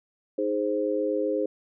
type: chord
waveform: sine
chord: Ab major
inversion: second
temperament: equal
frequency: 311.1 / 415.3 / 523.3 Hz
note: Eb4 / Ab4 / C5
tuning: 0 / 0 / 0 cents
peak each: -29 / -28 / -27 dBFS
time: 0.38-1.46 s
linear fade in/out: 5 ms
effects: none